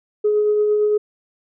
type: tone with tremolo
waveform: sine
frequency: 420.4 Hz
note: G#4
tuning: 21 cents sharp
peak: -12 dBFS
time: 0.24-0.98 s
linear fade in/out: 10 ms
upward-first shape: triangle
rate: 8.8 Hz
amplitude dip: 30%
effects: tanh soft clip ceiling -9 dBFS